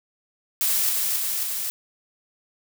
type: noise with echo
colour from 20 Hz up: blue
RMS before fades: -22 dBFS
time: 0.61-0.89 s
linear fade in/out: 0 ms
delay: 270 ms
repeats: 3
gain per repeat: -2 dB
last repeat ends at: 1.7 s
effects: none